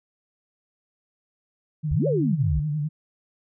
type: tone with vibrato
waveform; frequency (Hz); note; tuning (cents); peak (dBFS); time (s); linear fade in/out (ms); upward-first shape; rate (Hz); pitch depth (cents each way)
sine; 150.1; D3; +38; -23; 1.83-2.89; 20; sine; 9.9; 61
type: exponential two-way sweep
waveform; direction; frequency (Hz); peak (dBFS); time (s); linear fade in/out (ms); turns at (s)
sine; up then down; 55 to 591 to 55; -21; 1.91-2.6; 5; 2.07
effects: none